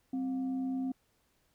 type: tone with frequency modulation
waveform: sine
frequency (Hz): 261.6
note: C4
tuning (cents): 0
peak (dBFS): -31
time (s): 0.13-0.92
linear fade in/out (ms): 5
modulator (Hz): 454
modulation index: 0.27
effects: pink hiss -73 dBFS RMS until 1.54 s